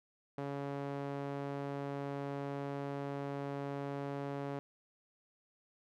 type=tone with band-pass filter; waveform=sawtooth; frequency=140.6 Hz; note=C#3; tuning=25 cents sharp; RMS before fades=-40 dBFS; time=0.38-4.59 s; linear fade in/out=0 ms; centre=530 Hz; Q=0.78; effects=none